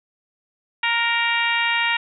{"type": "harmonic tone with a mistuned harmonic", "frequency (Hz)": 466.2, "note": "A#4", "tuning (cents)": 0, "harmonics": [2, 3, 4, 5, 6, 7, 8], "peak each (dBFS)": [-25, -28, -23, -24, -25, -32, -32], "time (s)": [0.83, 1.97], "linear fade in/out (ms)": 5, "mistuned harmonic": 3, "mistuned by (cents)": 16, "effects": []}